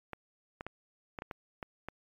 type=clicks; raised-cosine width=0.5 ms; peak=-24 dBFS; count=8; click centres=0.133 / 0.609 / 0.666 / 1.188 / 1.221 / 1.312 / 1.628 / 1.886 s; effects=MP3 96 kbps